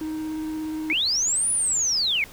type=tone with vibrato; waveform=triangle; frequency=312.4 Hz; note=D#4; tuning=7 cents sharp; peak=-25 dBFS; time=0.01-0.93 s; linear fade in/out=2 ms; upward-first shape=triangle; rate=17 Hz; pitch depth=13 cents each way
type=linear two-way sweep; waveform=sine; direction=up then down; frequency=2093 to 9970 to 2093 Hz; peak=-20 dBFS; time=0.9-2.24 s; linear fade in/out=0 ms; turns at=1.51 s
effects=pink hiss -45 dBFS RMS until 2.32 s